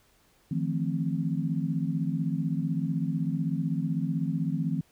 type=chord; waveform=sine; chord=F dominant seventh; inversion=third; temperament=equal with one note detuned; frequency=155.56 / 171.42 / 220 / 261.6 Hz; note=Eb3 / F3 / A3 / C4; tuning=0 / -32 / 0 / 0 cents; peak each=-30 / -30 / -35 / -33 dBFS; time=0.51-4.81 s; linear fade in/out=5 ms; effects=pink hiss -64 dBFS RMS until 4.91 s